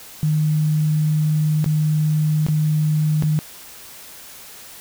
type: tone with dropouts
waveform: sine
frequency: 153.4 Hz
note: D#3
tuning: 24 cents flat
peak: -15 dBFS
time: 0.23-3.39 s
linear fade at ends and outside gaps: 0 ms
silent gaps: 1.643-1.661 / 2.465-2.485 / 3.224-3.235 s
effects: white hiss -40 dBFS RMS until 4.8 s